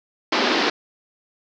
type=band-pass noise; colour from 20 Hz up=pink; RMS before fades=-20 dBFS; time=0.32-0.7 s; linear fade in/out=5 ms; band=230 to 5200 Hz; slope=48 dB/octave; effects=none